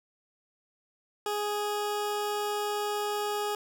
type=tone; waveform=20% pulse; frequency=415.3 Hz; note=G#4; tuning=in tune; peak=-24 dBFS; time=1.26-3.55 s; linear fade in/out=2 ms; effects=none